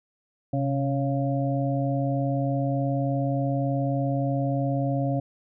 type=harmonic tone with a mistuned harmonic; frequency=138.59 Hz; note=C#3; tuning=in tune; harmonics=1 / 2 / 4 / 5; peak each=-25 / -28 / -31 / -32 dBFS; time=0.53-5.2 s; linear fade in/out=5 ms; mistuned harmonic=1; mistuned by=-60 cents; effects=none